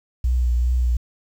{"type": "tone with vibrato", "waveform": "sine", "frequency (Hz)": 61, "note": "B1", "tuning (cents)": -21, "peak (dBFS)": -16, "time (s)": [0.24, 0.97], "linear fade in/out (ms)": 5, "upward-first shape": "triangle", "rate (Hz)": 2.5, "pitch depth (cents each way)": 40, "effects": ["8-bit"]}